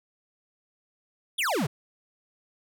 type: exponential sweep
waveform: square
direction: down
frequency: 3729 to 116.54 Hz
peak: -25 dBFS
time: 1.38-1.67 s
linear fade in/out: 10 ms
effects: none